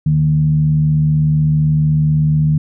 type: tone with frequency modulation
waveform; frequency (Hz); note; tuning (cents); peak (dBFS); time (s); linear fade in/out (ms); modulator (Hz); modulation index
sine; 152.3; D#3; -37; -10; 0.06-2.58; 5; 75.9; 0.37
effects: none